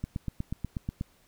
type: click train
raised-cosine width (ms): 5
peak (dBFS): -19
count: 9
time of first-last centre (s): 0.04-1.011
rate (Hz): 8.24
effects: pink hiss -64 dBFS RMS until 1.27 s